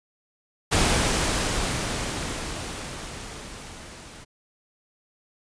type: noise with level ramp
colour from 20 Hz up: pink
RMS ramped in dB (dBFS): -20 to -44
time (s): 0.71-4.25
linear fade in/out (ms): 20
effects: resampled to 22050 Hz